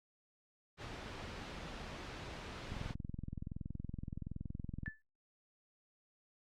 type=noise; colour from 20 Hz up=pink; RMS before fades=-46 dBFS; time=0.77-2.95 s; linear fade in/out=50 ms
type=click train; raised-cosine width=5 ms; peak=-30 dBFS; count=47; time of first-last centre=2.72-4.88 s; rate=21.3 Hz
type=tone with exponential decay; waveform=sine; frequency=1748 Hz; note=A6; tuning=12 cents flat; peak=-38 dBFS; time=4.86-5.02 s; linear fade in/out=0 ms; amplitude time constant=33 ms
effects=low-pass 4000 Hz 12 dB/octave + Opus 48 kbps